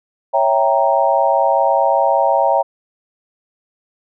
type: chord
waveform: sine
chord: C# diminished seventh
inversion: none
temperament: equal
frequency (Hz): 554.4 / 659.3 / 784 / 932.3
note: C#5 / E5 / G5 / Bb5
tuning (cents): 0 / 0 / 0 / 0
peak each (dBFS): -17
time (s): 0.33-2.63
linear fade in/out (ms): 20
effects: none